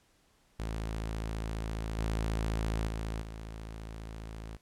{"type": "tone with level steps", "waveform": "sawtooth", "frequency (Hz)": 54.7, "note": "A1", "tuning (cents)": -9, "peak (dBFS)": [-30, -26, -30, -37], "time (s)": [0.59, 4.57], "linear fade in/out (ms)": 10, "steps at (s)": [1.98, 2.87, 3.21], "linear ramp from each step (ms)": 10, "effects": ["pink hiss -68 dBFS RMS until 4.61 s", "low-pass 11000 Hz 12 dB/octave"]}